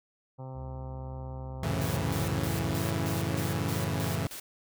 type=harmonic tone; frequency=130.81 Hz; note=C3; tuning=in tune; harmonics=1 / 2 / 3 / 4 / 5 / 6 / 7 / 8 / 9 / 10; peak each=-39 / -49 / -53 / -47 / -55 / -50 / -52 / -60 / -60 / -66 dBFS; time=0.38-2.4 s; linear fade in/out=20 ms
type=tone; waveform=triangle; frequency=69 Hz; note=C#2; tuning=7 cents flat; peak=-38 dBFS; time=0.53-2.77 s; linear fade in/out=50 ms
type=chord; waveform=sawtooth; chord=F# minor seventh; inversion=none; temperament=equal with one note detuned; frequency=91.33 / 110 / 138.59 / 164.81 Hz; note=F#2 / A2 / C#3 / E3; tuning=-22 / 0 / 0 / 0 cents; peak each=-30 dBFS; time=1.63-4.27 s; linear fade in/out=0 ms
type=noise with tremolo; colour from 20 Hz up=white; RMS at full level=-41 dBFS; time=1.81-4.4 s; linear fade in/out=5 ms; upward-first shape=square; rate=3.2 Hz; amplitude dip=80%
effects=none